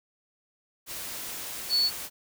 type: tone in noise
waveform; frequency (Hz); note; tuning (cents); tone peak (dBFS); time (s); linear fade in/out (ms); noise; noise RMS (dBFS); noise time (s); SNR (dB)
sine; 4435; C#8; 0; -21; 1.69-1.91; 50; white; -37; 0.86-2.1; +13
effects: none

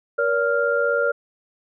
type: tone cluster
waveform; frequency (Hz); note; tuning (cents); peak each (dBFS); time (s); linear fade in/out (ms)
sine; 473.9 / 570 / 1397; A#4 / C#5 / F6; +28 / +48 / 0; -22; 0.18-1.12; 10
effects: none

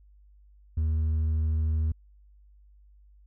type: tone with hard clipping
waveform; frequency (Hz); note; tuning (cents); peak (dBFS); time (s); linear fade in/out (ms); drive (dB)
triangle; 78.3; D#2; +11; -22; 0.77-1.92; 5; 1
effects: added 50 Hz sine -53 dBFS peak until 3.26 s

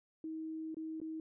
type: tone with dropouts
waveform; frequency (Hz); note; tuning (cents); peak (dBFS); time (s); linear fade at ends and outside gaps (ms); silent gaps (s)
sine; 318.1; D#4; +38; -39; 0.24-1.2; 2; 0.745-0.768 / 1.002-1.015
effects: none

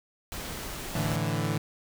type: noise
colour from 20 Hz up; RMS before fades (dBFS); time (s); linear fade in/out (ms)
pink; -37; 0.32-1.16; 0
type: chord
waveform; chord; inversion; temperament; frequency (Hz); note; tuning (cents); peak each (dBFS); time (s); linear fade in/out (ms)
sawtooth; A suspended fourth; none; equal; 110 / 146.83 / 164.81; A2 / D3 / E3; 0 / 0 / 0; -27 / -27 / -27; 0.95-1.58; 5
effects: none

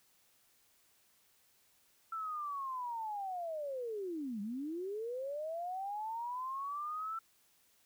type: linear two-way sweep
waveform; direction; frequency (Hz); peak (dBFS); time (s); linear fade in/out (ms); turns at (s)
sine; down then up; 1341 to 196 to 1341; -37; 2.12-7.19; 5; 4.41
effects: white hiss -70 dBFS RMS until 7.85 s

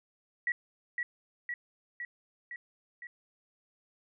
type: tone with echo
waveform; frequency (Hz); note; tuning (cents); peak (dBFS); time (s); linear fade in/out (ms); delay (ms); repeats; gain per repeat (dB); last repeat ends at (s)
sine; 1930; B6; -40; -27; 0.47-0.52; 2; 510; 5; -3; 3.07
effects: none

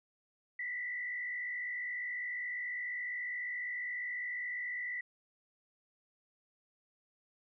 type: tone with frequency modulation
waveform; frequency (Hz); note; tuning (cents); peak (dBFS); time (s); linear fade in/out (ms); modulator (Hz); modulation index
sine; 1975.5; B6; 0; -36; 0.59-5.01; 5; 54.5; 0.96
effects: none

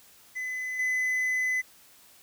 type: tone with level steps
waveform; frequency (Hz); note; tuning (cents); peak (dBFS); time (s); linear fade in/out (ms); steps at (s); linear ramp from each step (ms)
triangle; 2015; B6; +34; -29 / -23; 0.35-1.62; 20; 0.79; 5
effects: white hiss -56 dBFS RMS until 2.22 s

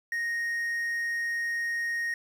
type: tone with quantisation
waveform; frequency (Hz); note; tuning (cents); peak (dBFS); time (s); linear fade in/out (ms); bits
triangle; 1864.7; A#6; 0; -26; 0.12-2.14; 2; 9
effects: none

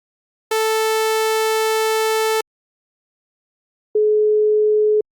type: tone pair in turn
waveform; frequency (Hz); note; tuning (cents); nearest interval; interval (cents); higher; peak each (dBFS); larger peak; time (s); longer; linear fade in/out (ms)
sawtooth / sine; 440 / 425.5; A4 / G#4; 0 / +42; minor second; 58; first; -12 / -12; neither; 0.51-2.41 / 3.95-5.01; first; 5
effects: Opus 48 kbps

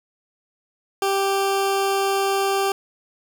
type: tone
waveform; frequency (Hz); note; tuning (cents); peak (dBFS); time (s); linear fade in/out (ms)
20% pulse; 392; G4; 0; -14; 1.02-2.72; 2
effects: none

